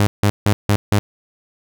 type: tone bursts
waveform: sawtooth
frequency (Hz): 102.4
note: G#2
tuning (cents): -24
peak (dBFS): -8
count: 5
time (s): 0-0.99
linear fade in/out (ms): 0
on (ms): 70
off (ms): 160
effects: none